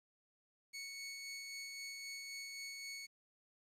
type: tone with tremolo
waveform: 20% pulse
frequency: 2217 Hz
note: C#7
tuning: in tune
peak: -39 dBFS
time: 0.73-3.07 s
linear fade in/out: 20 ms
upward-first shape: sine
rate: 3.8 Hz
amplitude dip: 25%
effects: resampled to 32000 Hz + 12-bit